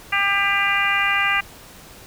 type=harmonic tone; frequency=398.6 Hz; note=G4; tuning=29 cents sharp; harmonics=2 / 3 / 4 / 5 / 6 / 7; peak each=-28 / -24 / -24 / -22 / -23 / -25 dBFS; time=0.12-1.41 s; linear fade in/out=10 ms; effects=pink hiss -43 dBFS RMS until 2.06 s